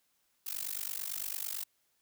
blue noise with amplitude modulation, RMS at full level -34 dBFS, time 0.46-1.64 s, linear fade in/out 10 ms, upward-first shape sine, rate 48.9 Hz, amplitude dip 100%, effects white hiss -75 dBFS RMS until 2.01 s

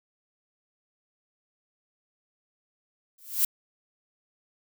violet noise with exponential growth, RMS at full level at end -19 dBFS, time 3.18-3.45 s, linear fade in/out 5 ms, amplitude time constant 58 ms, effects none

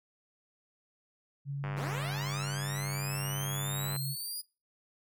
sine tone with pitch glide, 140.3 to 139.01 Hz, C#3 to C#3, +21 to +5 cents, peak -33 dBFS, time 1.45-4.16 s, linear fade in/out 50 ms, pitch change -16 cents, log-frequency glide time 2.5-3.12 s
click train, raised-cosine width 0.5 ms, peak -25 dBFS, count 233, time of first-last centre 1.64-3.962 s, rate 99.9 Hz
10% pulse linear sweep, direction up, 127.8 to 4937 Hz, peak -30 dBFS, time 1.76-4.42 s, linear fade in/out 20 ms
effects noise-tail reverb RT60 0.3 s tail -23 dB re dry

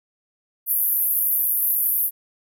white band-pass noise, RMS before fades -21 dBFS, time 0.66-2.11 s, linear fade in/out 50 ms, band 11000 to 15000 Hz, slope 96 dB/octave, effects none

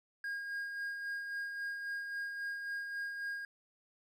triangle tone with tremolo, 1626 Hz, G#6, 37 cents flat, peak -34 dBFS, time 0.24-3.45 s, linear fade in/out 2 ms, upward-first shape sine, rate 3.7 Hz, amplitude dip 40%, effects none

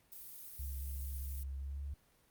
violet noise, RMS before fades -50 dBFS, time 0.12-1.43 s, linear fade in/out 0 ms
sine tone with pitch glide, 67.8 to 70.43 Hz, C#2 to C#2, -38 to +28 cents, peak -39 dBFS, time 0.59-1.94 s, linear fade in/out 5 ms, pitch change +66 cents, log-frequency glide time 1.57-1.82 s
effects pink hiss -70 dBFS RMS until 2.3 s + Opus 32 kbps

